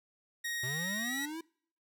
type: tone with pitch glide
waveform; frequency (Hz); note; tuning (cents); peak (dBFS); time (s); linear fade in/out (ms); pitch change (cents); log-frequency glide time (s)
sawtooth; 1878 to 1926.3; A#6 to B6; +12 to -44; -31; 0.44-1.26; 10; +44; 1.02-1.13
type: linear sweep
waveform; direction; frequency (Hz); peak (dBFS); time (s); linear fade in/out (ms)
square; up; 120.2 to 335.5; -39; 0.63-1.41; 5
effects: noise-tail reverb RT60 0.6 s tail -26 dB re dry